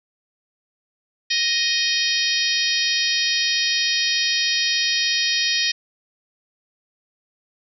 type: harmonic tone with a mistuned harmonic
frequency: 622.3 Hz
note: D#5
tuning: in tune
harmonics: 3 / 4 / 5 / 6 / 7 / 8 / 9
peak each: -26 / -26 / -26 / -26 / -26 / -26 / -26 dBFS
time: 1.3-5.72 s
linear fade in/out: 10 ms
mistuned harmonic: 5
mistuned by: +25 cents
effects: none